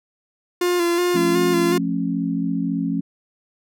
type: tone with vibrato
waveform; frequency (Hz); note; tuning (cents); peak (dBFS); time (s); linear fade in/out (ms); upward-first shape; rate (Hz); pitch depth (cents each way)
45% pulse; 349.1; F4; -1; -17; 0.61-1.78; 5; square; 2.7; 28
type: chord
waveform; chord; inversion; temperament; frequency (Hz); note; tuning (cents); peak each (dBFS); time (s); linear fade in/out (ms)
sine; F augmented; none; just; 174.61 / 218.3 / 272.8; F3 / A3 / C#4; 0 / -13 / -28; -24 / -26 / -23; 1.14-3.01; 10
effects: none